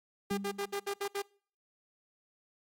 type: tone bursts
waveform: sawtooth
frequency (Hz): 401.4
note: G4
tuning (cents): +41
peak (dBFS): -29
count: 7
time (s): 0.3-1.222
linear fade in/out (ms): 10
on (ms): 76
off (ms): 65
type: tone with exponential decay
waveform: sine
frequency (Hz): 198.2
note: G3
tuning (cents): +19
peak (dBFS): -31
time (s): 0.31-0.96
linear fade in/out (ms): 0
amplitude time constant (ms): 140
effects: noise-tail reverb RT60 0.5 s tail -25 dB re dry + AAC 48 kbps